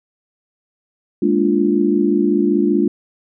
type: chord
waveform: sine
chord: Bb dominant seventh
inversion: third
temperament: equal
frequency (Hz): 207.7 / 233.1 / 293.7 / 349.2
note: Ab3 / Bb3 / D4 / F4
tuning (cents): 0 / 0 / 0 / 0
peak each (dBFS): -18 / -22 / -17 / -17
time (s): 1.22-2.88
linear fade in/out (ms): 5
effects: none